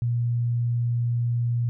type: tone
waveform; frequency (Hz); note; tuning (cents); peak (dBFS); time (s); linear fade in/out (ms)
sine; 119.2; A#2; +39; -21; 0.02-1.69; 0
effects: none